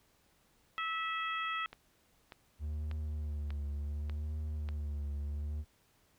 harmonic tone, 652 Hz, E5, 19 cents flat, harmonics 2 / 3 / 4 / 5, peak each -36 / -40 / -42 / -44 dBFS, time 0.78-1.66 s, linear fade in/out 0 ms
click train, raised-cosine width 0.3 ms, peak -31 dBFS, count 6, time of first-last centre 1.73-4.689 s, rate 1.69 Hz
triangle tone with vibrato, 74.2 Hz, D2, 18 cents sharp, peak -33 dBFS, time 2.59-5.65 s, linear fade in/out 50 ms, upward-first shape triangle, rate 0.69 Hz, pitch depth 63 cents each way
effects pink hiss -70 dBFS RMS until 6.18 s

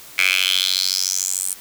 10% pulse tone with high-pass filter sweep, 93.5 Hz, F#2, 19 cents sharp, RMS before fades -20 dBFS, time 0.18-1.54 s, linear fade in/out 5 ms, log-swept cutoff 2200 to 9200 Hz, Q 4.6, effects white hiss -41 dBFS RMS until 1.6 s

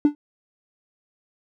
triangle tone with exponential decay, 293.7 Hz, D4, in tune, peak -6 dBFS, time 0.05-0.15 s, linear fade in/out 1 ms, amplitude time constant 21 ms, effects tanh soft clip ceiling -8 dBFS

